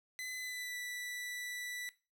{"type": "tone with pitch glide", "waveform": "sawtooth", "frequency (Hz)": [2017, 1970.9], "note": ["B6", "B6"], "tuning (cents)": [36, -4], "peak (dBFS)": -37, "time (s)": [0.19, 1.89], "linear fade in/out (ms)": 0, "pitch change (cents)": -40, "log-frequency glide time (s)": [0.38, 0.76], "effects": ["noise-tail reverb RT60 0.3 s tail -17 dB re dry"]}